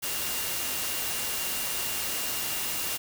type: tone in noise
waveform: sine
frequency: 2800 Hz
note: F7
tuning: 4 cents sharp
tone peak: -40 dBFS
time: 0.02-2.98 s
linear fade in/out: 20 ms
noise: white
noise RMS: -31 dBFS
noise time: 0.02-2.98 s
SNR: -12 dB
effects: none